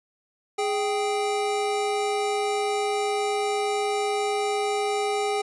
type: tone pair together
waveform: square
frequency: 415.3 / 784 Hz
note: G#4 / G5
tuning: 0 / 0 cents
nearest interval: major seventh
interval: 1100 cents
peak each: -26 / -28 dBFS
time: 0.58-5.42 s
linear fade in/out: 10 ms
effects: resampled to 24000 Hz